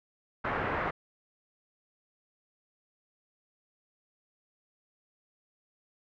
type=low-pass noise; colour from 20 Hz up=white; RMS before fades=-32 dBFS; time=0.44-0.91 s; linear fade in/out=10 ms; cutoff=1700 Hz; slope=24 dB/octave; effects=none